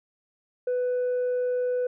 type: tone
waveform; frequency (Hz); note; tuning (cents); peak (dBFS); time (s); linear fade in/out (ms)
sine; 497; B4; +11; -21; 0.67-1.87; 5
effects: tanh soft clip ceiling -22 dBFS